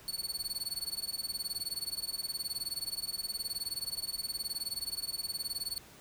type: tone with tremolo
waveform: sawtooth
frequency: 4435 Hz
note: C#8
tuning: in tune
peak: -29 dBFS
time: 0.08-5.78 s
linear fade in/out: 0 ms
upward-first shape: sine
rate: 19 Hz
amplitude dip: 95%
effects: pink hiss -55 dBFS RMS until 6 s